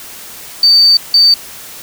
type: tone bursts at uneven times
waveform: sine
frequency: 4589 Hz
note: D8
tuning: 41 cents flat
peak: -4 dBFS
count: 2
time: 0.63-0.97 / 1.14-1.34 s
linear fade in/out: 2 ms
effects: white hiss -31 dBFS RMS until 1.82 s